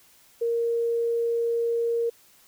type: tone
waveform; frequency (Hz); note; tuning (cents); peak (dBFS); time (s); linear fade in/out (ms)
sine; 466.2; A#4; 0; -22; 0.41-2.1; 10
effects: white hiss -57 dBFS RMS until 2.47 s